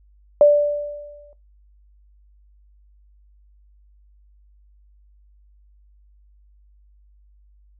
sine tone with exponential decay, 586 Hz, D5, 4 cents flat, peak -6 dBFS, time 0.41-1.33 s, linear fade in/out 1 ms, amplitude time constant 200 ms, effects noise-tail reverb RT60 0.2 s tail -18 dB re dry + added 50 Hz sine -51 dBFS peak until 7.79 s

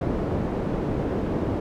white low-pass noise, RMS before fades -26 dBFS, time 0.01-1.6 s, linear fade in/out 5 ms, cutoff 380 Hz, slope 12 dB/octave, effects none

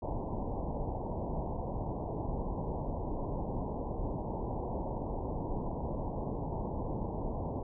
pink low-pass noise, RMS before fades -36 dBFS, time 0.02-7.63 s, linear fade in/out 5 ms, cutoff 990 Hz, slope 96 dB/octave, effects none

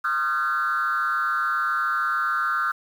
sine tone with frequency modulation, 1371 Hz, F6, 32 cents flat, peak -20 dBFS, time 0.04-2.72 s, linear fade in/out 10 ms, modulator 147 Hz, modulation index 1.2, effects tanh soft clip ceiling -16 dBFS + 8-bit

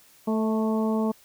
harmonic tone with a mistuned harmonic, 220 Hz, A3, in tune, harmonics 1 / 2 / 3 / 4 / 5, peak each -23 / -29 / -33 / -35 / -37 dBFS, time 0.27-1.12 s, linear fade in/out 10 ms, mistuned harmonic 3, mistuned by -23 cents, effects white hiss -56 dBFS RMS until 1.24 s

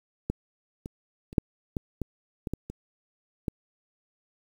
clicks, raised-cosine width 3 ms, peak -14 / -23 / -29 / -7 / -16 / -17 / -18 / -17 / -24 / -15 dBFS, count 10, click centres 0.3 / 0.859 / 1.329 / 1.382 / 1.768 / 2.017 / 2.472 / 2.536 / 2.7 / 3.482 s, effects 8-bit

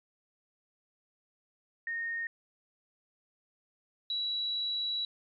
sine tone pair in turn, 1847 / 3914 Hz, A#6 / B7, -16 / -16 cents, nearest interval octave + minor second, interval 1300 cents, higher second, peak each -32 / -30 dBFS, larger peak second, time 1.87-2.27 / 4.1-5.05 s, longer second, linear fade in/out 2 ms, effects MP3 96 kbps

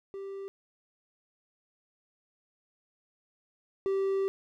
triangle tone pair in turn, 392 / 388.8 Hz, G4 / G4, 0 / -14 cents, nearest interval unison, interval 14 cents, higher first, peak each -35 / -24 dBFS, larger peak second, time 0.14-0.48 / 3.86-4.28 s, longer second, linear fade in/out 0 ms, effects none

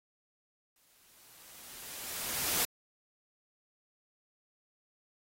white noise with exponential growth, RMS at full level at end -29 dBFS, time 0.76-2.65 s, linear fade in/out 1 ms, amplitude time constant 410 ms, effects AAC 48 kbps

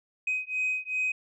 sine beating tone pair, 2515 / 2517.6 Hz, D#7 / D#7, +18 / +20 cents, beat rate 2.6 Hz, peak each -29 dBFS, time 0.27-1.12 s, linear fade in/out 5 ms, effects tanh soft clip ceiling -22 dBFS

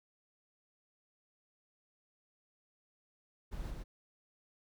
brown noise with echo, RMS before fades -41 dBFS, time 3.51-3.72 s, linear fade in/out 20 ms, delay 120 ms, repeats 1, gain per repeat -2 dB, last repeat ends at 3.84 s, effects none

